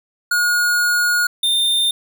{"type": "tone pair in turn", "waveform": "square", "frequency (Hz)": [1440, 3616], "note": ["F#6", "A7"], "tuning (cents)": [-47, 47], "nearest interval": "octave + major third", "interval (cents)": 1594, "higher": "second", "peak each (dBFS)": -15, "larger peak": "neither", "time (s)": [[0.31, 1.27], [1.43, 1.91]], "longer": "first", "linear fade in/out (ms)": 5, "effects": []}